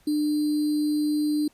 sine tone with sample-and-hold, 299.4 Hz, D4, 33 cents sharp, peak -21 dBFS, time 0.07-1.48 s, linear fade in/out 5 ms, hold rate 4410 Hz, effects pink hiss -61 dBFS RMS until 1.53 s + resampled to 32000 Hz

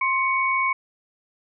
sine tone pair together, 1054.6 / 2233 Hz, C6 / C#7, +13 / +12 cents, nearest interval octave + minor second, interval 1299 cents, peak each -22 dBFS, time 0.01-0.73 s, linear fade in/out 5 ms, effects none

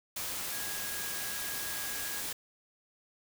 sine tone in noise, 1648 Hz, G#6, 14 cents flat, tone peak -44 dBFS, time 0.52-2.21 s, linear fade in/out 5 ms, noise white, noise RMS -37 dBFS, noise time 0.16-2.33 s, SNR -10 dB, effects none

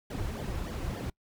brown noise with flanger, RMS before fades -35 dBFS, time 0.1-1.1 s, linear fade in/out 5 ms, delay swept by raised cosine 0.74 to 4.94 ms, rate 3.4 Hz, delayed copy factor -0.9, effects noise-tail reverb RT60 0.1 s tail -24 dB re dry

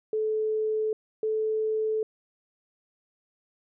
sine tone pair in turn, 433.8 / 435.8 Hz, A4 / A4, -25 / -17 cents, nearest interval unison, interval 8 cents, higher second, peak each -24 dBFS, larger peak neither, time 0.13-0.93 / 1.23-2.03 s, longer neither, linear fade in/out 2 ms, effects none

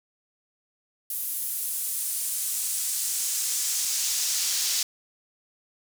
brown noise with high-pass filter sweep, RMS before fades -28 dBFS, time 1.1-4.83 s, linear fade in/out 2 ms, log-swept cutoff 12000 to 5300 Hz, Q 1.4, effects none

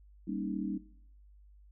sine chord, Eb dominant seventh, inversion first, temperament equal, 196 / 233.1 / 277.2 / 311.1 Hz, G3 / Bb3 / Db4 / Eb4, 0 / 0 / 0 / 0 cents, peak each -37 / -40 / -39 / -39 dBFS, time 0.27-0.78 s, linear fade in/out 10 ms, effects noise-tail reverb RT60 0.6 s tail -17 dB re dry + added 50 Hz sine -55 dBFS peak until 1.71 s

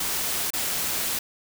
white noise with dropouts, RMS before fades -27 dBFS, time 0-1.19 s, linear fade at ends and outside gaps 5 ms, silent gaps 0.505-0.534 s, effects none

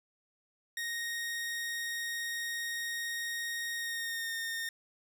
sawtooth tone with pitch glide, 1864.7 to 1832.7 Hz, A#6 to A#6, 0 to -30 cents, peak -31 dBFS, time 0.77-4.69 s, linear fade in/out 2 ms, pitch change -30 cents, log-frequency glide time 3.76-4.33 s, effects none

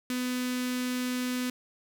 sawtooth tone with notch filter, 250.4 Hz, B3, 24 cents sharp, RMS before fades -31 dBFS, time 0.1-1.5 s, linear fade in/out 2 ms, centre 700 Hz, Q 0.52, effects none

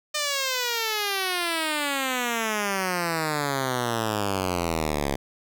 5% pulse exponential sweep, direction down, 608 to 68 Hz, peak -13 dBFS, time 0.14-5.16 s, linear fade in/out 10 ms, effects none

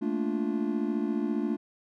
triangle chord, Bb major seventh, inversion third, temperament just, 218.5 / 233.1 / 291.4 / 349.6 Hz, A3 / Bb3 / D4 / F4, -12 / 0 / -13 / +2 cents, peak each -29 / -32 / -29 / -32 dBFS, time 0.01-1.57 s, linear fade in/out 20 ms, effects none

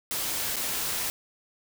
white noise with dropouts, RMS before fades -30 dBFS, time 0.11-1.1 s, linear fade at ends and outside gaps 0 ms, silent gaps 0.559-0.566 s, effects none

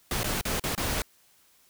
pink noise with dropouts, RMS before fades -29 dBFS, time 0.11-1.02 s, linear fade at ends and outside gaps 2 ms, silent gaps 0.233-0.242 / 0.412-0.452 / 0.597-0.638 / 0.751-0.777 s, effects white hiss -62 dBFS RMS until 1.69 s

